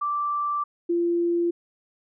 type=tone pair in turn; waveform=sine; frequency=1171 / 343.5 Hz; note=D6 / F4; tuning=-5 / -29 cents; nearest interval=octave + major sixth; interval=2124 cents; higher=first; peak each=-23 / -20 dBFS; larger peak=second; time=0.01-0.64 / 0.89-1.51 s; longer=first; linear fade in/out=10 ms; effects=none